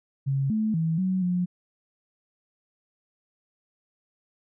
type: tone with pitch steps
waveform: sine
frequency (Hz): 136.7 / 217.2 / 162.3 / 186.8 / 178.9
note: C#3 / A3 / E3 / F#3 / F3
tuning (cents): -24 / -22 / -27 / +17 / +42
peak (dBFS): -22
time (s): 0.26-1.46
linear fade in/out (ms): 20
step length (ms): 240
effects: none